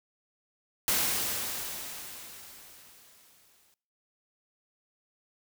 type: noise with exponential decay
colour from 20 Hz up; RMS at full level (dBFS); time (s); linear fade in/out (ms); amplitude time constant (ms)
white; -26; 0.88-3.74; 0; 620
effects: noise-tail reverb RT60 0.5 s tail -22 dB re dry